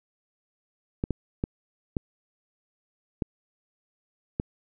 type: clicks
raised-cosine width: 3 ms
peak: -13 dBFS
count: 6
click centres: 1.039 / 1.107 / 1.439 / 1.968 / 3.222 / 4.399 s
effects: none